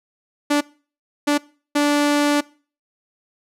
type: tone bursts at uneven times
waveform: sawtooth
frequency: 291.5 Hz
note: D4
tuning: 13 cents flat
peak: -11 dBFS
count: 3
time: 0.5-0.61 / 1.27-1.38 / 1.75-2.41 s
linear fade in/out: 10 ms
effects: noise-tail reverb RT60 0.4 s tail -22 dB re dry + low-pass 11000 Hz 12 dB/octave